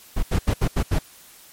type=noise bursts at uneven times; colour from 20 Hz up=brown; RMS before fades=-19 dBFS; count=6; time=0.16-0.23 / 0.31-0.39 / 0.47-0.54 / 0.61-0.68 / 0.76-0.83 / 0.91-0.99 s; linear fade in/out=10 ms; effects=white hiss -48 dBFS RMS until 1.52 s + MP3 64 kbps